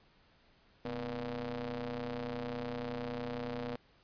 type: ring-modulated tone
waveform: sawtooth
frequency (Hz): 116.54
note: A#2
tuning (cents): 0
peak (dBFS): -30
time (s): 0.85-3.76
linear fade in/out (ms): 0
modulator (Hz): 365
effects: pink hiss -66 dBFS RMS until 4.03 s + resampled to 11025 Hz